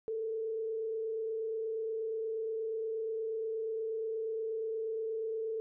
sine tone with frequency modulation, 444.4 Hz, A4, 17 cents sharp, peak -33 dBFS, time 0.08-5.6 s, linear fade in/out 0 ms, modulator 28.4 Hz, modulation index 0.33, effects none

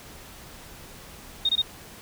sine tone bursts, 3702 Hz, A#7, 13 cents flat, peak -19 dBFS, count 3, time 1.45-1.619 s, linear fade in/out 5 ms, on 41 ms, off 23 ms, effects pink hiss -45 dBFS RMS until 2.01 s

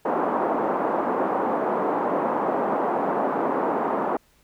white band-pass noise, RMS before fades -24 dBFS, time 0.05-4.17 s, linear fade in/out 5 ms, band 220 to 1000 Hz, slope 24 dB/octave, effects pink hiss -61 dBFS RMS until 4.43 s

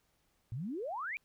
sine exponential sweep, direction up, 105.6 to 2489 Hz, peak -36 dBFS, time 0.52-1.17 s, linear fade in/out 0 ms, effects pink hiss -75 dBFS RMS until 1.24 s

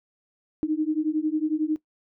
sine beating tone pair, 303.9 / 314.9 Hz, D#4 / D#4, -41 / +21 cents, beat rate 11 Hz, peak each -25 dBFS, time 0.63-1.76 s, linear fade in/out 0 ms, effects noise-tail reverb RT60 0.1 s tail -19 dB re dry

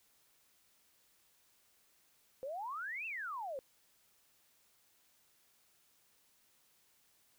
sine exponential two-way sweep, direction up then down, 507 to 2742 to 507 Hz, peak -39 dBFS, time 2.43-3.59 s, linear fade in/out 0 ms, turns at 3.06 s, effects white hiss -71 dBFS RMS until 7.38 s

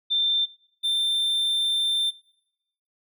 sine / triangle tone pair in turn, 3574 / 3574 Hz, A7 / A7, +26 / +26 cents, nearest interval unison, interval 0 cents, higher neither, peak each -20 dBFS, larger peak neither, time 0.1-0.46 / 0.83-2.11 s, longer second, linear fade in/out 20 ms, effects noise-tail reverb RT60 0.9 s tail -21 dB re dry

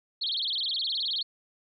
sine tone with vibrato, 3729 Hz, A#7, in tune, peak -27 dBFS, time 0.21-1.23 s, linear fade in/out 10 ms, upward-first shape sine, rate 19 Hz, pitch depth 300 cents each way, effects none

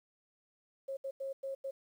sine tone bursts at uneven times, 542 Hz, C#5, 39 cents flat, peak -36 dBFS, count 5, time 0.88-0.97 / 1.04-1.11 / 1.2-1.33 / 1.43-1.55 / 1.64-1.71 s, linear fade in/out 10 ms, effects 11-bit

